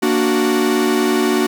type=chord; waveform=45% pulse; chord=Bb augmented; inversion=none; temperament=equal; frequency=233.1 / 293.7 / 370 Hz; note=Bb3 / D4 / F#4; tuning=0 / 0 / 0 cents; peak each=-19 / -19 / -17 dBFS; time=0.02-1.47 s; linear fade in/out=10 ms; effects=none